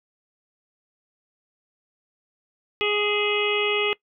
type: harmonic tone with a mistuned harmonic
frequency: 415.3 Hz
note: G#4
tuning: in tune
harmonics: 1 / 2 / 3 / 5 / 6 / 7 / 8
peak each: -24 / -35 / -31 / -29 / -27 / -29 / -33 dBFS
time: 2.81-3.93 s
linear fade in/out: 0 ms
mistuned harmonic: 6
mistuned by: +30 cents
effects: noise-tail reverb RT60 0.1 s tail -22 dB re dry